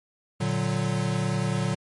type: chord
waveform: square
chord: Bb augmented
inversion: none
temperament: equal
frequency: 116.54 / 146.83 / 185 Hz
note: Bb2 / D3 / F#3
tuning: 0 / 0 / 0 cents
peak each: -29 dBFS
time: 0.4-1.75 s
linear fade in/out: 10 ms
effects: MP3 48 kbps